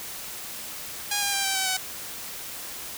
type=tone with pitch steps; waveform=5% pulse; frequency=818 / 804.4 / 791 / 777.9 / 765 / 752.3 Hz; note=G#5 / G5 / G5 / G5 / G5 / F#5; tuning=-26 / +44 / +15 / -14 / -42 / +29 cents; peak=-12 dBFS; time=1.11-1.77 s; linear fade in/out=5 ms; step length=110 ms; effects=white hiss -37 dBFS RMS until 2.97 s